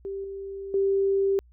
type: tone with level steps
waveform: sine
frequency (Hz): 392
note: G4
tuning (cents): 0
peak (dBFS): -30 / -33 / -20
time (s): 0.05-1.39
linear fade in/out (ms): 0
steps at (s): 0.24 / 0.74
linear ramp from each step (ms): 2
effects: added 60 Hz sine -52 dBFS peak until 1.52 s